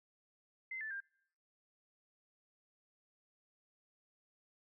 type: tone with pitch steps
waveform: sine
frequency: 2067 / 1755 / 1596 Hz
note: C7 / A6 / G6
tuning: -22 / -5 / +31 cents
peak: -40 dBFS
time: 0.71-1.004 s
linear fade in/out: 5 ms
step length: 98 ms
effects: noise-tail reverb RT60 0.7 s tail -26 dB re dry